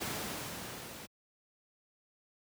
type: noise with level ramp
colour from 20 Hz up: pink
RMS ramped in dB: -36 to -47 dBFS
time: 0-1.07 s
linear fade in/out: 20 ms
effects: high-pass 100 Hz 12 dB/octave